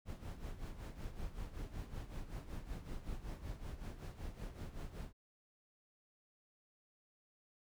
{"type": "noise with tremolo", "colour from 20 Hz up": "brown", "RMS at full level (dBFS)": -43, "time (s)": [0.05, 5.13], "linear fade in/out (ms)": 50, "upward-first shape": "sine", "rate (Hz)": 5.3, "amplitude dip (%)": 70, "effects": []}